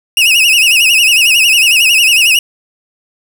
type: tone with vibrato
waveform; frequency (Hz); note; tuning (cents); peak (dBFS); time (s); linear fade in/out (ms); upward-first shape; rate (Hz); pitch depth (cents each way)
40% pulse; 2702; E7; +42; -5; 0.17-2.39; 2; sine; 11; 130
effects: none